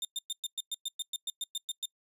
sawtooth tone bursts, 3623 Hz, A7, 50 cents sharp, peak -29 dBFS, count 14, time 0.02-1.856 s, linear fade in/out 2 ms, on 29 ms, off 110 ms, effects noise-tail reverb RT60 0.1 s tail -24 dB re dry + resampled to 32000 Hz

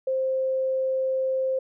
sine tone, 525 Hz, C5, 6 cents sharp, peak -22 dBFS, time 0.07-1.59 s, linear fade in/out 5 ms, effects none

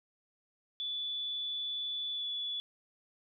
sine tone with pitch glide, 3462 to 3430 Hz, A7 to A7, -29 to -45 cents, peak -34 dBFS, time 0.8-2.6 s, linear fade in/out 0 ms, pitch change -16 cents, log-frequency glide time 2.12-2.26 s, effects none

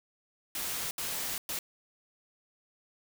white noise bursts at uneven times, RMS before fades -35 dBFS, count 3, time 0.55-0.91 / 0.98-1.38 / 1.49-1.59 s, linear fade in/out 2 ms, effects none

